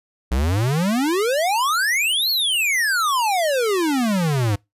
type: exponential two-way sweep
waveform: square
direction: up then down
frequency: 58.4 to 4435 to 97.6 Hz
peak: -18 dBFS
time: 0.31-4.56 s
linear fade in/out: 10 ms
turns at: 2.3 s
effects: noise-tail reverb RT60 0.2 s tail -25 dB re dry + resampled to 32000 Hz